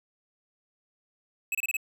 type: tone bursts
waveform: square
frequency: 2582 Hz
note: E7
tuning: 37 cents flat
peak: -27 dBFS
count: 5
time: 1.52-1.768 s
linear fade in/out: 2 ms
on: 28 ms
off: 27 ms
effects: none